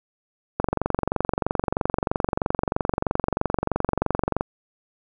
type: click train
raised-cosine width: 1 ms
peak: -7 dBFS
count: 89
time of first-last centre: 0.6-4.41 s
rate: 23.1 Hz
effects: none